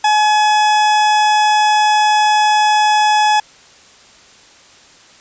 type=tone; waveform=40% pulse; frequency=848 Hz; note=G#5; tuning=36 cents sharp; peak=-9 dBFS; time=0.04-3.4 s; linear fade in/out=5 ms; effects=white hiss -44 dBFS RMS until 5.2 s + resampled to 16000 Hz